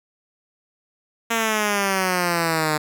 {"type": "exponential sweep", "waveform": "5% pulse", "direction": "down", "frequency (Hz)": [231.3, 150.9], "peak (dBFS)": -8, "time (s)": [1.3, 2.78], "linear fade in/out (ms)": 10, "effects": []}